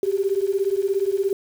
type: beating tone pair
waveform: sine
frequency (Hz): 383.9 / 400.9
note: G4 / G4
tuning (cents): -36 / +39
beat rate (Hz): 17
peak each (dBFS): -22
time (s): 0.03-1.33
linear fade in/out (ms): 2
effects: 7-bit